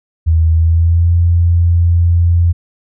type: tone with pitch glide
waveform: sine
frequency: 81 to 85.67 Hz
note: E2 to F2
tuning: -30 to -33 cents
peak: -7 dBFS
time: 0.26-2.53 s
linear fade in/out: 20 ms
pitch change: +97 cents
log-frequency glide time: 0.52-1.12 s
effects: none